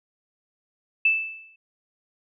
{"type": "tone with exponential decay", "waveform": "sine", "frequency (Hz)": 2637, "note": "E7", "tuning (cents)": 0, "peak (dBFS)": -14, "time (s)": [1.05, 1.56], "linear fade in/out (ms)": 5, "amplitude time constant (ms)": 110, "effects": []}